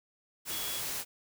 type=tone in noise; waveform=sine; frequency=3357 Hz; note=G#7; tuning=18 cents sharp; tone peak=-41 dBFS; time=0.49-0.83 s; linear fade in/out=50 ms; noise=white; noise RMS=-36 dBFS; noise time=0.45-1.05 s; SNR=-8 dB; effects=none